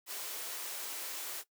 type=high-pass noise; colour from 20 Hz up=white; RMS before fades=-41 dBFS; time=0.06-1.44 s; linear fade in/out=50 ms; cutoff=300 Hz; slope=48 dB/octave; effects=noise-tail reverb RT60 0.1 s tail -17 dB re dry